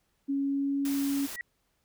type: tone with pitch glide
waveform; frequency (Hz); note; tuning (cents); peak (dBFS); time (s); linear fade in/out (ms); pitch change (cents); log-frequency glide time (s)
sine; 277.2 to 279; C#4 to C#4; 0 to +11; -26; 0.28-1.27; 20; +11; 0.43-0.78
type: noise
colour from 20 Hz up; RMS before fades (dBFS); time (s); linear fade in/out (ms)
white; -40; 0.85-1.36; 2
type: tone with exponential growth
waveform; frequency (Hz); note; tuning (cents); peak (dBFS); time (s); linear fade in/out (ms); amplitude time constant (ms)
sine; 1926; B6; -44; -29; 1.28-1.41; 1; 28
effects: pink hiss -74 dBFS RMS until 1.84 s